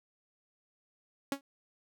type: tone with exponential decay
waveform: sawtooth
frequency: 277.2 Hz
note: C#4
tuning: in tune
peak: -24 dBFS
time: 1.32-1.41 s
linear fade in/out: 2 ms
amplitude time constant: 19 ms
effects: none

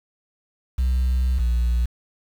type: tone pair in turn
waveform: sine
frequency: 63.4 / 59.84 Hz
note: B1 / A#1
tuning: +46 / +46 cents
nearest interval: minor second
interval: 100 cents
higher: first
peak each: -15 dBFS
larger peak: neither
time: 0.78-1.39 / 1.39-1.86 s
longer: first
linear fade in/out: 10 ms
effects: tanh soft clip ceiling -16 dBFS + 7-bit

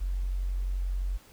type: tone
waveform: sine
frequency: 45.79 Hz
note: F#1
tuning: 17 cents flat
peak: -27 dBFS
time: 0-1.18 s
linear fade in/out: 20 ms
effects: pink hiss -56 dBFS RMS until 1.32 s

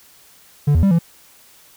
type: tone with pitch steps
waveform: triangle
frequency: 145.6 / 81.1 / 196.4 / 168 Hz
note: D3 / E2 / G3 / E3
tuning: -15 / -28 / +4 / +33 cents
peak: -9 dBFS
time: 0.67-0.99 s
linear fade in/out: 10 ms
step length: 80 ms
effects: white hiss -49 dBFS RMS until 1.76 s

